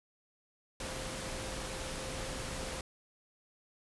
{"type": "tone in noise", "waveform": "sine", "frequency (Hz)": 523.3, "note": "C5", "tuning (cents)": 0, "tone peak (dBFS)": -46, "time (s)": [0.8, 2.81], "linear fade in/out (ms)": 2, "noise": "pink", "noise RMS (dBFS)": -40, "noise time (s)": [0.8, 2.81], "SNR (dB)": -9, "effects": ["resampled to 24000 Hz"]}